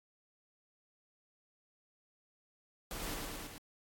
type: noise with echo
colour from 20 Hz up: pink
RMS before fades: -42 dBFS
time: 2.91-3.14 s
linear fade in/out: 0 ms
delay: 110 ms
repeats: 4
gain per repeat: -2 dB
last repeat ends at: 3.58 s
effects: AAC 64 kbps